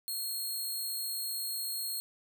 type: tone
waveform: 10% pulse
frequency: 4261 Hz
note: C8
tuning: 31 cents sharp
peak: -27 dBFS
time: 0.08-2 s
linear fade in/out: 0 ms
effects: none